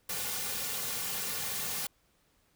white noise with comb filter, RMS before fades -35 dBFS, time 0.09-1.87 s, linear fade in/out 5 ms, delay 3.1 ms, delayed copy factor -0.9, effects pink hiss -70 dBFS RMS until 2.55 s

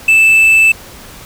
triangle tone with quantisation, 2637 Hz, E7, in tune, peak -3 dBFS, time 0.08-0.72 s, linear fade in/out 5 ms, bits 5, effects pink hiss -34 dBFS RMS until 1.25 s

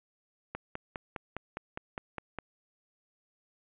click train, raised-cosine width 0.5 ms, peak -21 dBFS, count 10, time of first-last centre 0.55-2.387 s, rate 4.9 Hz, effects resampled to 8000 Hz + 10-bit

